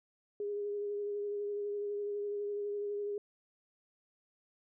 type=tone with vibrato; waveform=sine; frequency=410 Hz; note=G#4; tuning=22 cents flat; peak=-34 dBFS; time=0.4-3.18 s; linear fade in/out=2 ms; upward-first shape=sine; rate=12 Hz; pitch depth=18 cents each way; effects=none